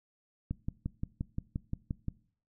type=click train; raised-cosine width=5 ms; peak=-21 dBFS; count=10; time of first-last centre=0.51-2.083 s; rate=5.72 Hz; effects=noise-tail reverb RT60 0.5 s tail -21 dB re dry